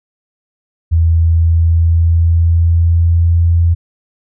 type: tone with pitch glide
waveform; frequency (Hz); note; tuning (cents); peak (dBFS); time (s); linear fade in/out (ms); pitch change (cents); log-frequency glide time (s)
sine; 82.41 to 84.63; E2 to E2; 0 to +46; -7; 0.91-3.75; 20; +46; 1.1-3.35
effects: none